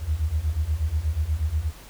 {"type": "beating tone pair", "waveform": "sine", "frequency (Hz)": [72.8, 81.1], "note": ["D2", "E2"], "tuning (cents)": [-15, -28], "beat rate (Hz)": 8.3, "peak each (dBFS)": [-26, -24], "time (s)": [0, 1.72], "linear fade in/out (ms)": 50, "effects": ["added 48 Hz sine -47 dBFS peak until 1.89 s", "pink hiss -47 dBFS RMS until 1.89 s"]}